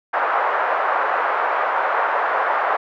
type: band-pass noise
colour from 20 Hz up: white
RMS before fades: -20 dBFS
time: 0.13-2.77 s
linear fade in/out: 10 ms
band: 560 to 1400 Hz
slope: 24 dB/octave
effects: none